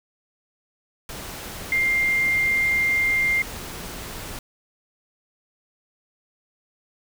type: tone in noise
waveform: sine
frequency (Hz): 2100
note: C7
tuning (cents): +6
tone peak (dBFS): -18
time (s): 1.72-3.42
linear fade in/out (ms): 2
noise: pink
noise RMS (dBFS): -35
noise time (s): 1.09-4.39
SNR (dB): +14
effects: none